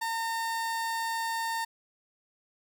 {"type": "tone", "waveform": "30% pulse", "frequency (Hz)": 911, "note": "A#5", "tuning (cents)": -40, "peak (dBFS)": -27, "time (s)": [0.01, 1.65], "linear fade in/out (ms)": 10, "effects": []}